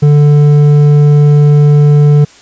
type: tone with hard clipping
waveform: sine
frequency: 146.83 Hz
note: D3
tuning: in tune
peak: -4 dBFS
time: 0.02-2.25 s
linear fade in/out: 10 ms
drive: 6 dB
effects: white hiss -39 dBFS RMS until 2.41 s + resampled to 16000 Hz